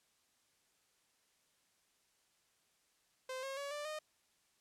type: tone with pitch steps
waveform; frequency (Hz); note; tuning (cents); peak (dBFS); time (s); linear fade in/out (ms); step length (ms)
sawtooth; 518 / 540.6 / 564.2 / 588.9 / 614.6; C5 / C#5 / C#5 / D5 / D#5; -17 / -44 / +30 / +5 / -21; -37; 3.29-3.99; 5; 140
effects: white hiss -75 dBFS RMS until 4.6 s + low-pass 10000 Hz 12 dB/octave